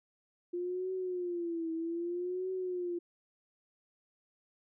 sine tone with vibrato, 349.2 Hz, F4, in tune, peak -33 dBFS, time 0.53-2.99 s, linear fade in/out 10 ms, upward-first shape triangle, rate 0.63 Hz, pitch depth 130 cents each way, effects none

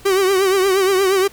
45% pulse tone with vibrato, 383.4 Hz, G4, 38 cents flat, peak -13 dBFS, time 0.05-1.28 s, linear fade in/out 10 ms, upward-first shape triangle, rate 8.5 Hz, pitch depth 88 cents each way, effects pink hiss -44 dBFS RMS until 1.32 s

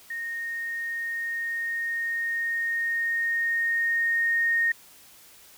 sine tone with level ramp, 1851 Hz, A#6, 13 cents flat, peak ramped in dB -30 to -20 dBFS, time 0.1-4.72 s, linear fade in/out 5 ms, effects white hiss -52 dBFS RMS until 5.57 s

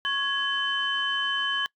sine tone cluster, 1101 / 1670 / 3052 Hz, C#6 / G#6 / G7, -12 / +9 / -47 cents, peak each -32 / -27 / -27 dBFS, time 0.05-1.66 s, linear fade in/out 0 ms, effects noise-tail reverb RT60 0.1 s tail -24 dB re dry + tanh soft clip ceiling -15 dBFS

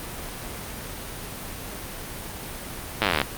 slowing click train, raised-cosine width 0.3 ms, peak -4 dBFS, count 18, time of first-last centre 3.02-3.216 s, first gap 9 ms, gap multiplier 1.03, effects pink hiss -35 dBFS RMS until 3.37 s + Opus 32 kbps

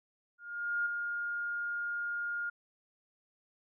sine tone with ADSR envelope, 1417 Hz, F6, 25 cents sharp, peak -28 dBFS, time 0.38-2.5 s, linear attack 480 ms, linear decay 7 ms, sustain -5 dB, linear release 9 ms, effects none

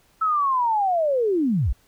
sine linear sweep, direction down, 1318.5 to 38.89 Hz, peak -18 dBFS, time 0.21-1.73 s, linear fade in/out 10 ms, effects pink hiss -60 dBFS RMS until 1.87 s

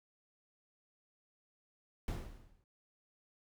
brown noise with exponential decay, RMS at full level -34 dBFS, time 2.08-2.64 s, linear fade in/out 1 ms, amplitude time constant 120 ms, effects none

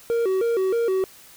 triangle tone with vibrato, 420 Hz, G#4, 19 cents sharp, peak -17 dBFS, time 0.1-1.04 s, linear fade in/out 0 ms, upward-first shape square, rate 3.2 Hz, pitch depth 180 cents each way, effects white hiss -48 dBFS RMS until 1.36 s

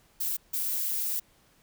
violet noise bursts at uneven times, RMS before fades -30 dBFS, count 2, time 0.2-0.37 / 0.53-1.2 s, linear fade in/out 10 ms, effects pink hiss -63 dBFS RMS until 1.62 s

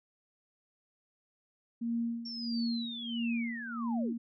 sine tone with tremolo, 233.1 Hz, A#3, in tune, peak -29 dBFS, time 1.81-4.18 s, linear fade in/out 10 ms, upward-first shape sine, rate 1.5 Hz, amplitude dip 80%
sine linear sweep, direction down, 5500 to 245.8 Hz, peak -39 dBFS, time 2.25-4.14 s, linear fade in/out 10 ms
effects none

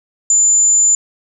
sine tone, 7080 Hz, A8, 10 cents sharp, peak -8 dBFS, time 0.3-0.95 s, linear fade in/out 2 ms, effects none

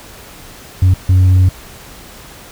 sine tone bursts at uneven times, 92.5 Hz, F#2, in tune, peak -3 dBFS, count 2, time 0.82-0.94 / 1.09-1.49 s, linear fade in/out 5 ms, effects tanh soft clip ceiling -5 dBFS + pink hiss -36 dBFS RMS until 2.51 s

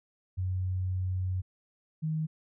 sine tone pair in turn, 92.5 / 157.09 Hz, F#2 / D#3, 0 / +17 cents, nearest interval major sixth, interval 917 cents, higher second, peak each -28 dBFS, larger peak neither, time 0.37-1.42 / 2.02-2.27 s, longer first, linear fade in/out 20 ms, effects none

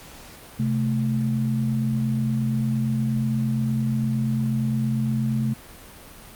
sine tone pair together, 129.9 / 218.5 Hz, C3 / A3, -12 / -12 cents, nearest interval major sixth, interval 900 cents, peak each -23 / -23 dBFS, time 0.59-5.54 s, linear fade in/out 10 ms, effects pink hiss -44 dBFS RMS until 6.35 s + Opus 48 kbps

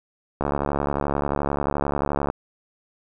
click train, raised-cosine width 1 ms, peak -9 dBFS, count 136, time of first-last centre 0.41-2.301 s, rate 71.4 Hz, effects none

